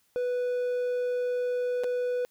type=tone with dropouts; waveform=triangle; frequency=493.9 Hz; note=B4; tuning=in tune; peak=-24 dBFS; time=0.16-2.25 s; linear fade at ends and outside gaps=0 ms; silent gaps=1.836-1.842 s; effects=white hiss -69 dBFS RMS until 2.3 s